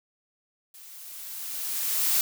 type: noise with level ramp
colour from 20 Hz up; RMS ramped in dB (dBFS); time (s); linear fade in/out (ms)
blue; -48 to -22; 0.74-2.21; 2
effects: none